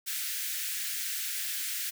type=high-pass noise; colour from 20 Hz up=white; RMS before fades=-34 dBFS; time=0.06-1.91 s; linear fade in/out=20 ms; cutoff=1500 Hz; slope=48 dB/octave; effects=none